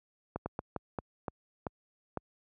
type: slowing click train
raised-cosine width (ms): 1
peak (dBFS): -20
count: 8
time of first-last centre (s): 0.36-2.173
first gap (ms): 100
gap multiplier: 1.31
effects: high-pass 60 Hz 12 dB/octave